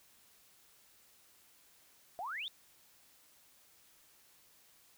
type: exponential sweep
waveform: sine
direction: up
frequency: 659.3 to 3783 Hz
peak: -38 dBFS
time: 2.19-2.48 s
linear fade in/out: 0 ms
effects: white hiss -65 dBFS RMS until 4.97 s